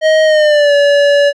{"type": "tone with pitch glide", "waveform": "square", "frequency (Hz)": [628, 572.6], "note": ["D#5", "D5"], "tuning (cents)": [16, -44], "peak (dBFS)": -7, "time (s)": [0.01, 1.33], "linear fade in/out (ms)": 50, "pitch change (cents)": -160, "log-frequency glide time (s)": [0.24, 0.74], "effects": ["low-pass 4000 Hz 12 dB/octave"]}